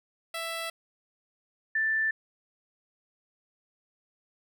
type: tone pair in turn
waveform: 10% pulse / sine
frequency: 662 / 1767.3 Hz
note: E5 / A6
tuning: +7 / +7 cents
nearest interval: octave + perfect fourth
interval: 1700 cents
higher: second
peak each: -24 dBFS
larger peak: neither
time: 0.34-0.7 / 1.75-2.11 s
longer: neither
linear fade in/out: 5 ms
effects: none